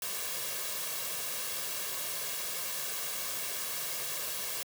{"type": "noise with comb filter", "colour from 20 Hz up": "white", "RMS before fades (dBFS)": -36, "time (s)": [0.02, 4.63], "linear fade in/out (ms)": 2, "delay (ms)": 1.8, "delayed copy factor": 0.6, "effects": ["high-pass 150 Hz 12 dB/octave"]}